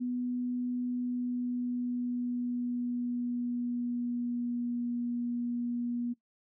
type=tone with pitch glide; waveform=sine; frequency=246.9 to 240.3 Hz; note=B3 to B3; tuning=0 to -47 cents; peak=-30 dBFS; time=0-6.14 s; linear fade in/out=20 ms; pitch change=-47 cents; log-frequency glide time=0.81-4.91 s; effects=noise-tail reverb RT60 0.1 s tail -17 dB re dry